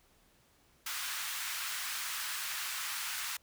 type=high-pass noise; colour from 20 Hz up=pink; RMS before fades=-38 dBFS; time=0.86-3.37 s; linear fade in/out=5 ms; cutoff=1200 Hz; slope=24 dB/octave; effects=pink hiss -67 dBFS RMS until 3.42 s